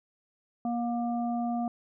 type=harmonic tone; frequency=237.3 Hz; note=A#3; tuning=31 cents sharp; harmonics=1 / 3 / 5; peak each=-29 / -32 / -47 dBFS; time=0.65-1.68 s; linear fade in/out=2 ms; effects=none